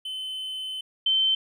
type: tone pair in turn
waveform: triangle / sine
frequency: 3052 / 3091 Hz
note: G7 / G7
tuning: -47 / -25 cents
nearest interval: unison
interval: 22 cents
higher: second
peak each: -29 / -19 dBFS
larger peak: second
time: 0.05-0.81 / 1.06-1.35 s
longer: first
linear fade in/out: 5 ms
effects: none